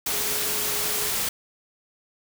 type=tone in noise; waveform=sine; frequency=420 Hz; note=G#4; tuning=19 cents sharp; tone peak=-37 dBFS; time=0.12-1.1 s; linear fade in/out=5 ms; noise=white; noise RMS=-26 dBFS; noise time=0.06-1.29 s; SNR=-14 dB; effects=none